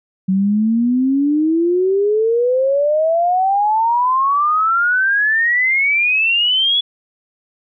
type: exponential sweep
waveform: sine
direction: up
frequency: 186 to 3415 Hz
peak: -12 dBFS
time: 0.28-6.81 s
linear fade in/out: 10 ms
effects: none